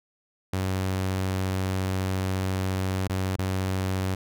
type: tone with dropouts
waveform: sawtooth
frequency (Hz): 94.4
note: F#2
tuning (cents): +35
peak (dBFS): -21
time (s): 0.53-4.15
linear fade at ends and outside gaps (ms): 5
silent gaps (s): 3.077-3.096 / 3.363-3.386
effects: none